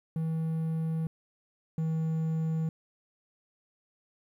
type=tone pair in turn; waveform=triangle; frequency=161.2 / 160.35 Hz; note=E3 / E3; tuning=-38 / -48 cents; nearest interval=unison; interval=10 cents; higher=first; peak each=-26 / -25 dBFS; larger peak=second; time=0.16-1.07 / 1.78-2.69 s; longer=neither; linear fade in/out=2 ms; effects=11-bit